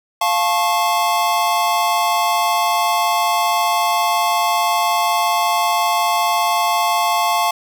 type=chord; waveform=square; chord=F augmented; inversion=none; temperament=just; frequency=698.5 / 873.1 / 1091.3 Hz; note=F5 / A5 / C#6; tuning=0 / -14 / -27 cents; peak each=-20 dBFS; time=0.21-7.51 s; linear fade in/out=5 ms; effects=none